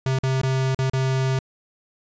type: tone with dropouts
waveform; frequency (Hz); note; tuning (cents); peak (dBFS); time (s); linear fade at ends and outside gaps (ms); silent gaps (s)
square; 132; C3; +16; -20; 0.06-1.39; 2; 0.188-0.234 / 0.416-0.433 / 0.747-0.789 / 0.898-0.934
effects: resampled to 16000 Hz